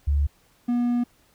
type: tone pair in turn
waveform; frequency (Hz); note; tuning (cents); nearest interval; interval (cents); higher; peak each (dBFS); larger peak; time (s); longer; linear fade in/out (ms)
sine / triangle; 71.8 / 241.5; D2 / B3; -39 / -39; octave + major sixth; 2100; second; -18; neither; 0.07-0.27 / 0.68-1.04; second; 10
effects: pink hiss -61 dBFS RMS until 1.34 s